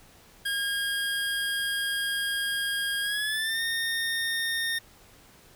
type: tone with pitch glide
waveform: 25% pulse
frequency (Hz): 1624 to 1833.4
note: G#6 to A#6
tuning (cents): -39 to -29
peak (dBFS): -23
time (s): 0.45-4.79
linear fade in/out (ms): 10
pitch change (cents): +210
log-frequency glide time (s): 3.01-3.62
effects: pink hiss -55 dBFS RMS until 5.55 s